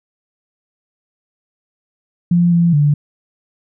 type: tone with pitch steps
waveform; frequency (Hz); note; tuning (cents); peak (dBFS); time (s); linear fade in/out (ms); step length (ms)
sine; 173.6 / 170.6 / 146.4; F3 / F3 / D3; -10 / -40 / -5; -9; 2.31-2.94; 5; 210
effects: none